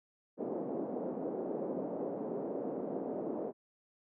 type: band-pass noise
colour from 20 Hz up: white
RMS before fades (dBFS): -38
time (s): 0.37-3.53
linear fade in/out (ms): 50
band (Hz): 210 to 550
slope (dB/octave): 24
effects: none